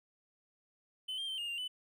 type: tone with pitch steps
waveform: triangle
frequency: 3040 / 3188 / 3111 / 2837 / 2787 / 2997 Hz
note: F#7 / G7 / G7 / F7 / F7 / F#7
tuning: +46 / +28 / -14 / +27 / -4 / +22 cents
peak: -35 dBFS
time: 1.08-1.68 s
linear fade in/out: 10 ms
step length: 100 ms
effects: none